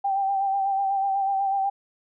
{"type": "tone with vibrato", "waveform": "sine", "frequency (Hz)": 784, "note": "G5", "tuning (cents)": 0, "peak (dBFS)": -21, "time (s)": [0.04, 1.7], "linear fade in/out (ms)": 10, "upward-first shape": "sine", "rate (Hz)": 8.1, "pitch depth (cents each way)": 33, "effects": []}